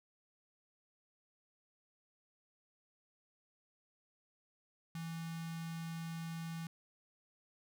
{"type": "tone with notch filter", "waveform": "square", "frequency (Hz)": 164.81, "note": "E3", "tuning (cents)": 0, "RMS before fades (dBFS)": -43, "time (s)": [4.95, 6.67], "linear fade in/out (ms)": 2, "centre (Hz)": 480, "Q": 0.76, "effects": []}